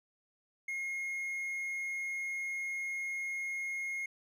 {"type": "tone", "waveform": "triangle", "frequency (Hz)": 2150, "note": "C7", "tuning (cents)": 47, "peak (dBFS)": -33, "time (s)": [0.68, 4.06], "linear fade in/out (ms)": 5, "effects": []}